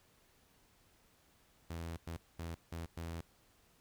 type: tone bursts at uneven times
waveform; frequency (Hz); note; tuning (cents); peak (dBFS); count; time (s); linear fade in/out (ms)
sawtooth; 83.3; E2; +19; -37; 5; 1.7-1.97 / 2.07-2.17 / 2.39-2.55 / 2.72-2.86 / 2.97-3.21; 5
effects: pink hiss -69 dBFS RMS until 3.8 s

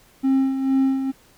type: tone with tremolo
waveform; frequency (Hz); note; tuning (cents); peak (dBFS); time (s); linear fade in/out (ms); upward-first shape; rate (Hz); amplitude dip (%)
triangle; 267.3; C4; +37; -12; 0.23-1.12; 20; sine; 2.2; 60
effects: tanh soft clip ceiling -8 dBFS + pink hiss -54 dBFS RMS until 1.37 s

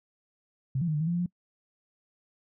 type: tone with pitch steps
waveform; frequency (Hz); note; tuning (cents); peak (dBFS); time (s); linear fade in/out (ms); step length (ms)
sine; 133 / 172.6 / 155 / 148.7 / 160.2 / 171.8 / 173.8 / 177; C3 / F3 / D#3 / D3 / E3 / F3 / F3 / F3; +29 / -20 / -6 / +22 / -49 / -28 / -8 / +23; -25; 0.75-1.262; 5; 64
effects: noise-tail reverb RT60 0.1 s tail -24 dB re dry

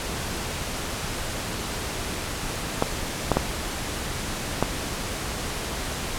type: clicks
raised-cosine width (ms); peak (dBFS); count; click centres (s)
1; -4; 4; 2.824 / 3.317 / 3.37 / 4.626
effects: pink hiss -30 dBFS RMS until 6.18 s + low-pass 11000 Hz 12 dB/octave

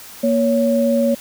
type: tone pair together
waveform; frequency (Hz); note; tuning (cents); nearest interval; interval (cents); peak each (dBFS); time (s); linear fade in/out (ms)
sine; 235 / 559; A#3 / C#5; +14 / +14; octave + minor third; 1500; -16; 0.23-1.15; 10
effects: white hiss -38 dBFS RMS until 1.2 s

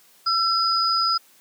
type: tone pair together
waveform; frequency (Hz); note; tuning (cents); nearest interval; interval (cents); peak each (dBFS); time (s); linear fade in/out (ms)
sine; 1338 / 4978; E6 / D#8; +25 / 0; octave + major seventh; 2275; -21; 0.26-1.18; 10
effects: white hiss -55 dBFS RMS until 1.4 s + high-pass 150 Hz 12 dB/octave

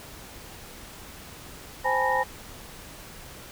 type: tone cluster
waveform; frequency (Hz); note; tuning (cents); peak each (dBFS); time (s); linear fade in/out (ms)
sine; 520 / 808 / 862 / 980 / 1852; C5 / G#5 / A5 / B5 / A#6; -11 / -48 / -36 / -14 / -12; -28; 1.84-2.24; 20
effects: pink hiss -44 dBFS RMS until 3.51 s

